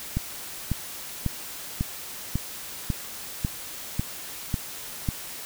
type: click train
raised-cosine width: 5 ms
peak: -12 dBFS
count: 10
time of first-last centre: 0.17-5.088 s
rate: 1.83 Hz
effects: white hiss -38 dBFS RMS until 5.45 s